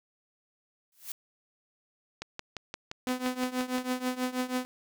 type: noise with exponential growth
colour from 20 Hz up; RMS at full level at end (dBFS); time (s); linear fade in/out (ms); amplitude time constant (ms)
blue; -34; 0.92-1.12; 2; 43
type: click train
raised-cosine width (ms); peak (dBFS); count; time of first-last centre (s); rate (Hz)
0.2; -19; 10; 2.22-3.783; 5.76
type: tone with tremolo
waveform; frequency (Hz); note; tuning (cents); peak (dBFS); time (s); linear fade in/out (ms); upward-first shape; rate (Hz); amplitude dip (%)
sawtooth; 252.9; B3; +41; -22; 3.07-4.65; 0; triangle; 6.2; 90
effects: none